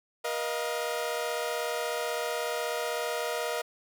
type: chord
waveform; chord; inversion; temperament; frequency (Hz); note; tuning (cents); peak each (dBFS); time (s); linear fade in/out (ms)
sawtooth; Bb suspended fourth; none; equal with one note detuned; 477.3 / 622.3 / 698.5; Bb4 / Eb5 / F5; +41 / 0 / 0; -29 / -30 / -33; 0.24-3.62; 10
effects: none